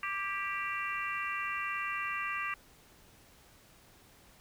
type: harmonic tone with a mistuned harmonic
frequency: 391.8 Hz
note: G4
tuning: 1 cent flat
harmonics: 3 / 4 / 5 / 6 / 7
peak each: -37 / -42 / -39 / -41 / -40 dBFS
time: 0.03-2.54 s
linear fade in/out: 2 ms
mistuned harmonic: 4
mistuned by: +33 cents
effects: pink hiss -60 dBFS RMS until 4.4 s